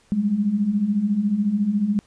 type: beating tone pair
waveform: sine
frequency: 194.8 / 208.8 Hz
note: G3 / G#3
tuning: -11 / +10 cents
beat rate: 14 Hz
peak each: -25 / -19 dBFS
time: 0.12-1.99 s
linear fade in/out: 0 ms
effects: pink hiss -58 dBFS RMS until 2.06 s + resampled to 22050 Hz